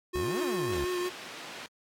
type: tone with vibrato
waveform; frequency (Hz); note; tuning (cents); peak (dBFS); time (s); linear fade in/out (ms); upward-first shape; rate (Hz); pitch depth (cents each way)
square; 359.3; F4; +49; -30; 0.13-1.1; 20; sine; 5.5; 25
type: exponential two-way sweep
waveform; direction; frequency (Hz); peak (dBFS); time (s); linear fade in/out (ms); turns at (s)
sawtooth; up then down; 59 to 329.6 to 59; -30; 0.15-0.85; 0; 0.42
type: band-pass noise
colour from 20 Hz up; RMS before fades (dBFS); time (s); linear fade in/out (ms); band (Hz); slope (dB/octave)
white; -44; 0.72-1.66; 0; 190 to 3300; 12
effects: AAC 64 kbps